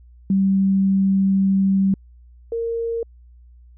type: tone pair in turn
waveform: sine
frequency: 193.8 / 461.7 Hz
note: G3 / A#4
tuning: -20 / -17 cents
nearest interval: octave + minor third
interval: 1503 cents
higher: second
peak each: -14 / -21 dBFS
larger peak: first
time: 0.3-1.94 / 2.52-3.03 s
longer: first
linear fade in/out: 2 ms
effects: added 60 Hz sine -44 dBFS peak until 3.77 s